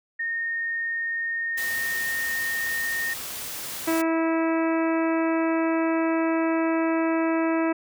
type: tone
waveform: sine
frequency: 1841 Hz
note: A#6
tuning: 22 cents flat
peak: -25 dBFS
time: 0.19-3.14 s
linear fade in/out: 10 ms
type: noise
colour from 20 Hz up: white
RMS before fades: -34 dBFS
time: 1.57-4.02 s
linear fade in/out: 10 ms
type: harmonic tone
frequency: 326.1 Hz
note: E4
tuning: 19 cents flat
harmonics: 1 / 2 / 3 / 4 / 5 / 6 / 7 / 8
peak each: -22 / -28 / -32 / -34 / -36 / -38 / -39 / -40 dBFS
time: 3.87-7.73 s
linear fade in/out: 10 ms
effects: none